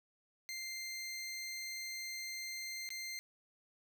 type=tone with dropouts; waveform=20% pulse; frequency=2093 Hz; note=C7; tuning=in tune; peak=-36 dBFS; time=0.49-3.19 s; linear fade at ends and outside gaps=0 ms; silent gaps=2.89-2.904 s; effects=none